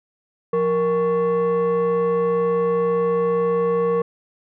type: tone with frequency modulation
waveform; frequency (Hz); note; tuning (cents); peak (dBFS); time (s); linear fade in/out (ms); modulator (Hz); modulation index
sine; 467.5; A#4; +5; -15; 0.53-4.02; 5; 644; 0.61
effects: tanh soft clip ceiling -14 dBFS